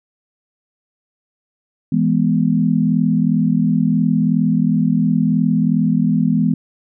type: chord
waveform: sine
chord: E major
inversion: none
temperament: equal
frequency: 164.81 / 207.7 / 246.9 Hz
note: E3 / G#3 / B3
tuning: 0 / 0 / 0 cents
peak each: -17 dBFS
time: 1.92-6.54 s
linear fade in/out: 5 ms
effects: none